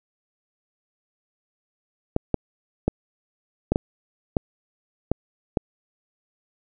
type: clicks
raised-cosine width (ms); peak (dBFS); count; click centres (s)
2; -6; 8; 2.164 / 2.343 / 2.88 / 3.72 / 3.759 / 4.368 / 5.116 / 5.572
effects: none